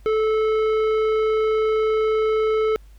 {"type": "tone with tanh clipping", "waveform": "triangle", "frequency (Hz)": 435.9, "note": "A4", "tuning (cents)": -16, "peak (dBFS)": -19, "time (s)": [0.06, 2.76], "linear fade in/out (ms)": 0, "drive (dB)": 16, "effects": ["added 50 Hz sine -43 dBFS peak until 2.98 s", "pink hiss -60 dBFS RMS until 2.98 s"]}